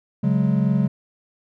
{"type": "chord", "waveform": "triangle", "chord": "C# suspended fourth", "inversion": "none", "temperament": "equal with one note detuned", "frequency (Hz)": [139.72, 185, 207.7], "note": ["C#3", "F#3", "G#3"], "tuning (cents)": [14, 0, 0], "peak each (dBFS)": -19, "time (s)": [0.23, 0.88], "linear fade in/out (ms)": 10, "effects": []}